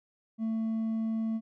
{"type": "tone with hard clipping", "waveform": "sine", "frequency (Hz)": 223.1, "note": "A3", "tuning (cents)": 24, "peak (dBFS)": -29, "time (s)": [0.38, 1.41], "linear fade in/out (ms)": 50, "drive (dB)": 2, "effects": []}